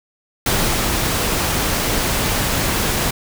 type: noise with ADSR envelope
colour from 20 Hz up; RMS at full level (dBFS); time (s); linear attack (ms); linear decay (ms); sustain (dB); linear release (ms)
pink; -17; 0.46-3.11; 3; 310; -2; 8
effects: none